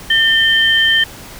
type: tone pair together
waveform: sine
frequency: 1804 / 3119 Hz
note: A6 / G7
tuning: +43 / -9 cents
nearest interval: major sixth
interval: 948 cents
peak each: -12 dBFS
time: 0.1-1.04 s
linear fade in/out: 5 ms
effects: pink hiss -34 dBFS RMS until 1.39 s